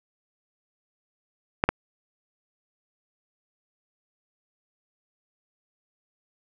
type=clicks; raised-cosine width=0.5 ms; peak=-4 dBFS; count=2; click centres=1.639 / 1.69 s; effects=none